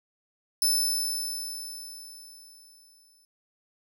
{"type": "tone with exponential decay", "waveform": "20% pulse", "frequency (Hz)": 5274, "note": "E8", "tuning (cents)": 0, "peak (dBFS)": -15, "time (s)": [0.62, 3.25], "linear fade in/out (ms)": 1, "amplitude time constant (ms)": 570, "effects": []}